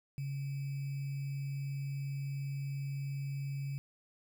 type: tone with sample-and-hold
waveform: sine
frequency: 138.59 Hz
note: C#3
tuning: in tune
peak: -35 dBFS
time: 0.18-3.78 s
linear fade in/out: 0 ms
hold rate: 2450 Hz
effects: none